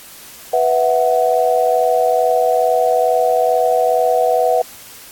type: chord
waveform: sine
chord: B suspended fourth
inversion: none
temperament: just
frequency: 493.9 / 658.5 / 740.8 Hz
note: B4 / E5 / F#5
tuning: 0 / -2 / +2 cents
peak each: -16 dBFS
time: 0.53-4.62 s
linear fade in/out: 5 ms
effects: white hiss -38 dBFS RMS until 5.11 s + AAC 64 kbps